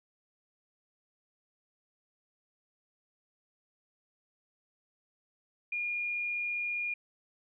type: tone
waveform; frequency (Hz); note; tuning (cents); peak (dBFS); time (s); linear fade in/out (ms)
sine; 2425; D#7; -45; -31; 5.72-6.94; 5
effects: none